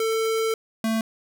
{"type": "tone pair in turn", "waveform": "square", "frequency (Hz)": [446.1, 223.1], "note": ["A4", "A3"], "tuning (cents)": [24, 24], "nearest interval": "octave", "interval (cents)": 1200, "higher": "first", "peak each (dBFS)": -22, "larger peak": "neither", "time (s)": [[0, 0.54], [0.84, 1.01]], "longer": "first", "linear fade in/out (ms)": 2, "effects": []}